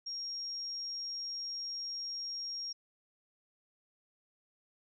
sine tone, 5580 Hz, F8, 2 cents flat, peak -37 dBFS, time 0.06-2.73 s, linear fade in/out 10 ms, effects none

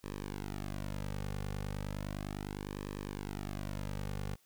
sawtooth tone with flanger, 49.84 Hz, G1, 29 cents sharp, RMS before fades -40 dBFS, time 0.03-4.36 s, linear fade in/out 20 ms, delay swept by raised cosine 1.4 to 3.1 ms, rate 0.35 Hz, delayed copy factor -0.95, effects white hiss -69 dBFS RMS until 4.45 s

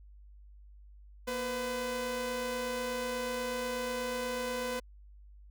sawtooth tone pair together, 237.9 / 504 Hz, A#3 / B4, +35 / +35 cents, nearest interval octave + minor second, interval 1300 cents, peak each -36 / -30 dBFS, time 1.27-4.8 s, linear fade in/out 10 ms, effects added 50 Hz sine -51 dBFS peak until 5.5 s

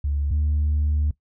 sine tone pair in turn, 71.7 / 74.67 Hz, D2 / D2, -41 / +29 cents, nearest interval minor second, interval 70 cents, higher second, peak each -20 / -17 dBFS, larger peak second, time 0.04-0.31 / 0.31-1.11 s, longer second, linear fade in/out 5 ms, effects noise-tail reverb RT60 0.1 s tail -19 dB re dry + tanh soft clip ceiling -16 dBFS

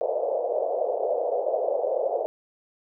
pink band-pass noise, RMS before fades -26 dBFS, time 0.01-2.26 s, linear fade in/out 0 ms, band 480 to 670 Hz, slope 48 dB/octave, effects none

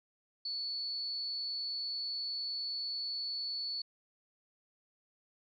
sine tone with amplitude modulation, 4435 Hz, C#8, in tune, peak -33 dBFS, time 0.45-3.82 s, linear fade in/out 5 ms, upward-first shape sine, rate 249 Hz, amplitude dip 45%, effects none

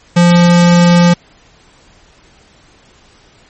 square tone, 174 Hz, F3, 6 cents flat, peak -5 dBFS, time 0.16-1.14 s, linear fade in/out 10 ms, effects pink hiss -46 dBFS RMS until 3.49 s + MP3 32 kbps

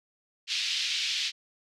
pink band-pass noise, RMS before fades -30 dBFS, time 0.47-1.32 s, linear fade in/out 50 ms, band 2700 to 5000 Hz, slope 24 dB/octave, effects none

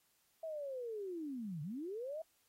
sine linear two-way sweep, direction down then up, 658 to 140.1 to 658 Hz, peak -40 dBFS, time 0.43-2.22 s, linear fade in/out 5 ms, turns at 1.62 s, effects white hiss -75 dBFS RMS until 2.48 s + AAC 48 kbps

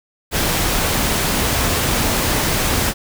pink noise, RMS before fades -18 dBFS, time 0.31-2.94 s, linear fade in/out 50 ms, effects none

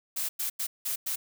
blue noise bursts at uneven times, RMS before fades -31 dBFS, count 5, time 0.16-0.29 / 0.39-0.5 / 0.59-0.67 / 0.85-0.96 / 1.06-1.16 s, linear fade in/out 10 ms, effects none

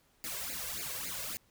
white noise with flanger, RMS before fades -39 dBFS, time 0.24-1.37 s, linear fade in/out 0 ms, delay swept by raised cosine 0.43 to 1.93 ms, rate 3.6 Hz, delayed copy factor +1, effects pink hiss -69 dBFS RMS until 1.5 s

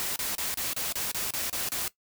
white noise bursts, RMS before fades -31 dBFS, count 10, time 0-1.879 s, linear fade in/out 0 ms, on 160 ms, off 31 ms, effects noise-tail reverb RT60 0.1 s tail -17 dB re dry

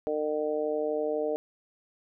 harmonic tone, 152 Hz, D#3, 40 cents flat, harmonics 2 / 3 / 4 / 5, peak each -36 / -29 / -31 / -40 dBFS, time 0.07-1.36 s, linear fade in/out 0 ms, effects none

